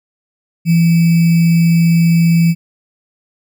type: tone with sample-and-hold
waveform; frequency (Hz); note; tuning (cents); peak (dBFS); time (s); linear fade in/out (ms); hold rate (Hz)
sine; 167.5; E3; +28; -7; 0.65-2.55; 50; 2450
effects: none